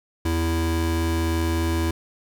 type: tone pair together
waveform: square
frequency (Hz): 82.41 / 330.5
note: E2 / E4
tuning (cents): 0 / +5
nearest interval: 2 octaves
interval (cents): 2405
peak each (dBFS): -23 / -26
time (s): 0.25-1.91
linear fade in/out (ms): 5
effects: none